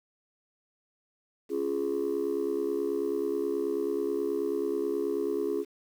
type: chord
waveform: sine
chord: Db major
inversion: none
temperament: just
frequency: 277.2 / 346.5 / 415.8 Hz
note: Db4 / F4 / Ab4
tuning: 0 / -14 / +2 cents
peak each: -33 / -30 / -28 dBFS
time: 1.49-5.65 s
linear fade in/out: 50 ms
effects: tanh soft clip ceiling -22 dBFS + 9-bit